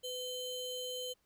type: ring-modulated tone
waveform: square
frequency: 1792 Hz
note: A6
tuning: 31 cents sharp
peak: -36 dBFS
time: 0.03-1.14 s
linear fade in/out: 20 ms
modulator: 1290 Hz
effects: pink hiss -75 dBFS RMS until 1.25 s